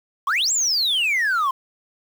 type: exponential two-way sweep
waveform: sine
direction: up then down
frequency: 1027 to 7740 to 1027 Hz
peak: -15 dBFS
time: 0.27-1.51 s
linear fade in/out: 5 ms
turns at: 0.52 s
effects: tanh soft clip ceiling -17 dBFS + 7-bit